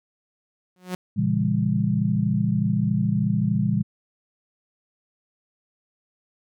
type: tone with exponential growth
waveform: sawtooth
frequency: 182.1 Hz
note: F#3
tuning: 27 cents flat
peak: -20 dBFS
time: 0.76-0.95 s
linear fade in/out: 2 ms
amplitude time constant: 40 ms
type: chord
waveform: sine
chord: A# diminished seventh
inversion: none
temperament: just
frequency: 116.54 / 139.85 / 167.82 / 201.4 Hz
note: A#2 / C#3 / E3 / G3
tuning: 0 / +16 / +31 / +47 cents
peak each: -25 / -27 / -25 / -23 dBFS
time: 1.16-3.83 s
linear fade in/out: 20 ms
effects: none

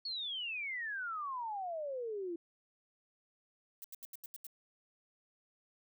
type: exponential sweep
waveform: sine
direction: down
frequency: 4435 to 329.6 Hz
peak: -37 dBFS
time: 0.05-2.36 s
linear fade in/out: 5 ms
type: noise bursts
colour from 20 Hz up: violet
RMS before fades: -47 dBFS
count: 7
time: 3.82-4.467 s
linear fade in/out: 0 ms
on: 23 ms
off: 81 ms
effects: none

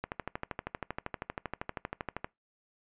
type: click train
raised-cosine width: 0.5 ms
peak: -19 dBFS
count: 29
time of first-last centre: 0.04-2.245 s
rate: 12.7 Hz
effects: noise-tail reverb RT60 0.2 s tail -23 dB re dry + resampled to 8000 Hz

